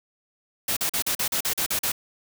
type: noise bursts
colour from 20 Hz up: white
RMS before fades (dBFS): -25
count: 10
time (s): 0.68-1.919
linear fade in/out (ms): 5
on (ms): 87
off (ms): 41
effects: none